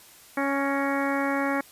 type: harmonic tone with a mistuned harmonic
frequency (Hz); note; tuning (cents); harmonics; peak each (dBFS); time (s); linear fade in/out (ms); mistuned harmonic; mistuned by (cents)
277.7; C#4; +3; 1 / 2 / 3 / 4 / 5 / 6 / 7 / 8; -27 / -30 / -32 / -33 / -34 / -35 / -35 / -36; 0.37-1.61; 5; 7; -39
effects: white hiss -51 dBFS RMS until 1.71 s + resampled to 32000 Hz